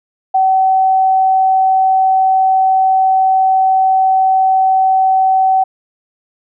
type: tone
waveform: sine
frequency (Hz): 761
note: F#5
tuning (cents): +48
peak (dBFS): -8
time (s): 0.34-5.64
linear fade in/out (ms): 10
effects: none